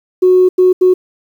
sine tone bursts at uneven times, 367.5 Hz, F#4, 12 cents flat, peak -4 dBFS, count 3, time 0.22-0.49 / 0.58-0.73 / 0.81-0.94 s, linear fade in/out 10 ms, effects tanh soft clip ceiling -1 dBFS + 7-bit

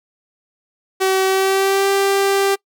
sawtooth tone with pitch glide, 380.7 to 393.9 Hz, F#4 to G4, +49 to +8 cents, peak -10 dBFS, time 1-2.56 s, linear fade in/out 20 ms, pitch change +59 cents, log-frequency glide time 1.25-1.89 s, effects noise-tail reverb RT60 0.1 s tail -24 dB re dry

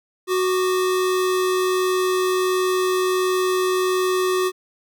square tone pair together, 370 / 1191.4 Hz, F#4 / D6, 0 / +24 cents, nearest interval octave + minor sixth, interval 2024 cents, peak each -19 / -29 dBFS, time 0.27-4.52 s, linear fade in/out 50 ms, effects none

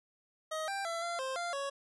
25% pulse tone with pitch steps, 629 / 789 / 671 / 687 / 526 / 694 / 556 Hz, D#5 / G5 / E5 / F5 / C5 / F5 / C#5, +19 / +11 / +31 / -29 / +9 / -11 / +5 cents, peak -31 dBFS, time 0.51-1.7 s, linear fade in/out 10 ms, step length 170 ms, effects resampled to 24000 Hz

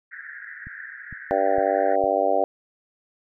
white band-pass noise, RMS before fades -39 dBFS, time 0.11-1.96 s, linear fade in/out 10 ms, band 1500 to 1900 Hz, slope 96 dB/octave
click train, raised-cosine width 5 ms, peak -27 dBFS, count 4, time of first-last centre 0.67-2.04 s, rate 2.19 Hz
harmonic tone, 97.6 Hz, G2, 7 cents flat, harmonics 3 / 4 / 5 / 6 / 7 / 8, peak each -31 / -29 / -26 / -23 / -24 / -25 dBFS, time 1.31-2.44 s, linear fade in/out 0 ms
effects none

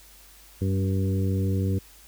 harmonic tone with a mistuned harmonic, 96.1 Hz, G2, 34 cents flat, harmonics 1 / 2 / 3 / 4 / 5, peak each -23 / -29 / -33 / -35 / -37 dBFS, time 0.61-1.79 s, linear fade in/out 10 ms, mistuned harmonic 3, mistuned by -18 cents, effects added 50 Hz sine -54 dBFS peak until 2.07 s + white hiss -52 dBFS RMS until 2.07 s

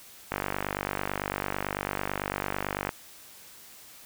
click train, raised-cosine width 0.5 ms, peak -13 dBFS, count 127, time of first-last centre 0.32-2.891 s, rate 49 Hz, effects white hiss -50 dBFS RMS until 4.05 s

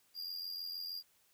square tone with amplitude modulation, 4806 Hz, D8, 39 cents sharp, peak -38 dBFS, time 0.14-1.03 s, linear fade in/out 50 ms, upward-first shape sine, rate 86.4 Hz, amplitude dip 60%, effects white hiss -71 dBFS RMS until 1.33 s

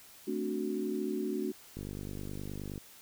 sine chord, D dominant seventh, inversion second, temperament equal, 220 / 261.6 / 293.7 / 370 Hz, A3 / C4 / D4 / F#4, 0 / 0 / 0 / 0 cents, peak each -37 / -40 / -37 / -35 dBFS, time 0.27-1.52 s, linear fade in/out 10 ms
click train, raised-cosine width 3 ms, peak -28 dBFS, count 51, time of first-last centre 1.77-2.778 s, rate 49.6 Hz
effects white hiss -55 dBFS RMS until 3.01 s

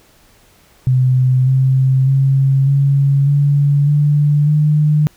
sine tone with pitch steps, 128.5 / 131.96 / 135.51 / 139.16 / 142.91 / 146.76 / 150.71 Hz, C3 / C3 / C#3 / C#3 / D3 / D3 / D3, -31 / +15 / -39 / +7 / -47 / -1 / +45 cents, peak -9 dBFS, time 0.87-5.07 s, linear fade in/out 0 ms, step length 600 ms, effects pink hiss -50 dBFS RMS until 5.16 s

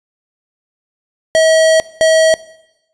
square tone bursts at uneven times, 641 Hz, E5, 49 cents flat, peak -8 dBFS, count 2, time 1.35-1.8 / 2.01-2.34 s, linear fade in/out 0 ms, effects noise-tail reverb RT60 0.9 s tail -19 dB re dry + resampled to 22050 Hz

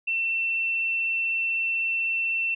sine tone, 2692 Hz, E7, 36 cents sharp, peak -23 dBFS, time 0.07-2.55 s, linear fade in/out 10 ms, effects none

